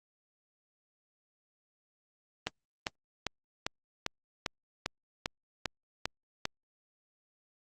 click train, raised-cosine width 0.2 ms, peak -13 dBFS, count 11, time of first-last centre 2.47-6.454 s, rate 2.51 Hz, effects Opus 32 kbps

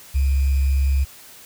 sine tone with sample-and-hold, 68.1 Hz, C#2, 30 cents flat, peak -15 dBFS, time 0.14-1.05 s, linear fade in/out 20 ms, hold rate 2450 Hz, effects white hiss -44 dBFS RMS until 1.45 s

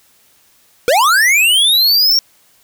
square linear sweep, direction up, 451.8 to 5588 Hz, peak -9 dBFS, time 0.88-2.19 s, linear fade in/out 0 ms, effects white hiss -52 dBFS RMS until 2.63 s

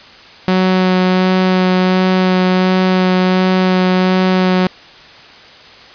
sawtooth tone with vibrato, 185 Hz, F#3, in tune, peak -6 dBFS, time 0.48-4.67 s, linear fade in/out 0 ms, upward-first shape sine, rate 1.4 Hz, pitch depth 10 cents each way, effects white hiss -38 dBFS RMS until 5.94 s + resampled to 11025 Hz

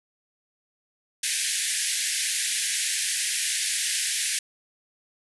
white band-pass noise, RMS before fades -27 dBFS, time 1.23-4.39 s, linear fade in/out 5 ms, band 1600 to 11000 Hz, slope 96 dB/octave, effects none

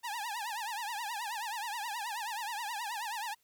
sawtooth tone with vibrato, 885 Hz, A5, 10 cents sharp, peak -32 dBFS, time 0.03-3.35 s, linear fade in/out 20 ms, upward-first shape triangle, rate 9.4 Hz, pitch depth 200 cents each way, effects white hiss -73 dBFS RMS until 3.43 s

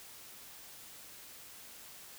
silence, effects white hiss -52 dBFS RMS until 2.18 s

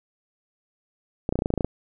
clicks, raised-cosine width 2 ms, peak -10 dBFS, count 11, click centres 1.291 / 1.325 / 1.356 / 1.39 / 1.421 / 1.459 / 1.504 / 1.539 / 1.577 / 1.608 / 1.646 s, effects none

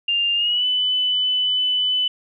sine tone with pitch glide, 2800 to 3001 Hz, F7 to F#7, +4 to +24 cents, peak -17 dBFS, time 0.08-2.08 s, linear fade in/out 5 ms, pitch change +120 cents, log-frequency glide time 0.35-0.66 s, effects none

